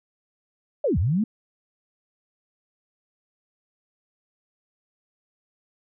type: linear two-way sweep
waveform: sine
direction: down then up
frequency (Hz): 625 to 69.3 to 232.6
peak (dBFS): -19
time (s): 0.84-1.24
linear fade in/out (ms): 5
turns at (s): 0.98
effects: none